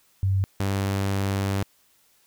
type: tone pair in turn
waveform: sine / sawtooth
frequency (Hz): 96.4 / 98.14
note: G2 / G2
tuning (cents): -28 / +2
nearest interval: unison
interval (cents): 30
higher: second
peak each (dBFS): -19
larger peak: neither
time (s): 0.23-0.44 / 0.6-1.63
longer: second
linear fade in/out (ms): 0
effects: white hiss -62 dBFS RMS until 2.26 s